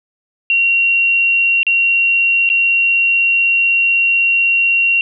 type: tone with dropouts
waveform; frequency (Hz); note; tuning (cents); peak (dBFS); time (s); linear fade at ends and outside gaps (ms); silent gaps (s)
sine; 2748; F7; -29; -10; 0.5-5.01; 1; 1.631-1.667 / 2.491-2.5
effects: none